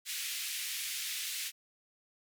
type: band-pass noise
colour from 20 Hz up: pink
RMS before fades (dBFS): -38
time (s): 0.05-1.52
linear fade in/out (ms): 50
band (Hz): 2200 to 16000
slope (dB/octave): 24
effects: none